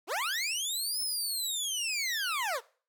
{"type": "linear two-way sweep", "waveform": "20% pulse", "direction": "up then down", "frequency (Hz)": [283.9, 5274, 413.6], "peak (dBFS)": -25, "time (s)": [0.07, 2.61], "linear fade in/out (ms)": 50, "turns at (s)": 1.01, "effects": ["noise-tail reverb RT60 0.4 s tail -20 dB re dry"]}